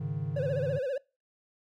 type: chord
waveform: triangle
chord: Ab suspended fourth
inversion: none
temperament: just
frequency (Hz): 103.83 / 138.43 / 155.74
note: Ab2 / Db3 / Eb3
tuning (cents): 0 / -2 / +2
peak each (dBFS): -36 / -32 / -32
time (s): 0-0.79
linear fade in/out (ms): 10
type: tone with vibrato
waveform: triangle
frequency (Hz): 534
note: C5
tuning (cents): +35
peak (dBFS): -27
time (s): 0.36-0.98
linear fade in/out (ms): 5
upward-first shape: sine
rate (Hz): 15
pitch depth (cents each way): 130
effects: noise-tail reverb RT60 0.3 s tail -24 dB re dry